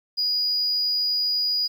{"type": "tone", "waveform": "sine", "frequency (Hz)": 4904, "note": "D#8", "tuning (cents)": -26, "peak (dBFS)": -19, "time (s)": [0.17, 1.68], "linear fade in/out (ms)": 20, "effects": ["tanh soft clip ceiling -18 dBFS", "9-bit"]}